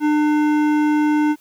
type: tone with hard clipping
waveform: triangle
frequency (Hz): 300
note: D4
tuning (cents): +37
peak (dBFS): -16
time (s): 0-1.36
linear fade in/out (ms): 50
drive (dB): 17
effects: white hiss -55 dBFS RMS until 1.4 s